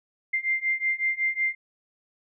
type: beating tone pair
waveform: sine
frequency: 2093 / 2098.4 Hz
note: C7 / C7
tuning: 0 / +4 cents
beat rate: 5.4 Hz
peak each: -27 / -26 dBFS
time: 0.33-1.55 s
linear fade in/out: 10 ms
effects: none